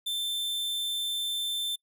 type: tone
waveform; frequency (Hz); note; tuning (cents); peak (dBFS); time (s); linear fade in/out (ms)
45% pulse; 3550; A7; +15; -29; 0.06-1.76; 10
effects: noise-tail reverb RT60 0.1 s tail -25 dB re dry